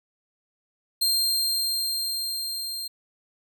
sawtooth tone with level ramp, 4186 Hz, C8, in tune, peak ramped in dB -17 to -28 dBFS, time 1.01-2.88 s, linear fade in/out 10 ms, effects none

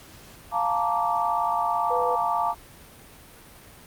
sine chord, Bb major seventh, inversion second, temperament just, 699.2 / 874.1 / 932.3 / 1165.4 Hz, F5 / A5 / Bb5 / D6, +2 / -12 / 0 / -14 cents, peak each -27 dBFS, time 0.51-2.55 s, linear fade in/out 50 ms
sine tone, 493.9 Hz, B4, in tune, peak -25 dBFS, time 1.9-2.16 s, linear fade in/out 10 ms
effects pink hiss -48 dBFS RMS until 3.86 s + Opus 48 kbps

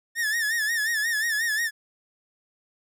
45% pulse tone with vibrato, 1783 Hz, A6, 22 cents sharp, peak -23 dBFS, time 0.15-1.71 s, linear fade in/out 50 ms, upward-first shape sine, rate 5.6 Hz, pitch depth 98 cents each way, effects none

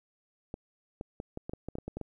clicks, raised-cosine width 2 ms, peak -24 dBFS, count 12, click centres 0.541 / 1.011 / 1.201 / 1.374 / 1.495 / 1.535 / 1.686 / 1.754 / 1.785 / 1.88 / 1.97 / 2.013 s, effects 11-bit

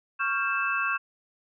sine tone cluster, 1112 / 1386 / 1585 / 2634 Hz, C#6 / F6 / G6 / E7, +5 / -14 / +19 / -2 cents, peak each -30 dBFS, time 0.19-0.98 s, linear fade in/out 20 ms, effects none

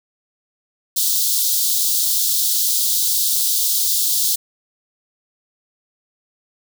white high-pass noise, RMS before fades -18 dBFS, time 0.96-4.36 s, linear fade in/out 10 ms, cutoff 3500 Hz, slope 48 dB/octave, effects none

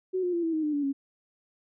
sine tone with pitch steps, 372.4 / 356.8 / 341.9 / 327.6 / 313.9 / 300.7 / 288.2 / 276.1 Hz, F#4 / F4 / F4 / E4 / D#4 / D4 / D4 / C#4, +11 / +37 / -37 / -11 / +15 / +41 / -33 / -7 cents, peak -25 dBFS, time 0.13-0.93 s, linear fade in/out 20 ms, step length 100 ms, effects none

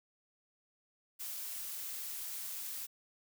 blue noise, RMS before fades -42 dBFS, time 1.19-2.87 s, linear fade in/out 20 ms, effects none

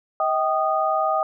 sine tone cluster, 635 / 776 / 1235 Hz, D#5 / G5 / D#6, +35 / -18 / -13 cents, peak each -23 dBFS, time 0.2-1.23 s, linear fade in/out 2 ms, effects none

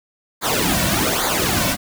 pink noise with flanger, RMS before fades -19 dBFS, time 0.41-1.77 s, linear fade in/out 50 ms, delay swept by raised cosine 0.36 to 2.46 ms, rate 1.2 Hz, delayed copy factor -0.8, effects none

